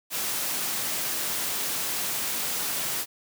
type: high-pass noise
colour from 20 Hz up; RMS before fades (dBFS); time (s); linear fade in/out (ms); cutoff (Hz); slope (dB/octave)
white; -29; 0.1-3.06; 50; 110; 12
effects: none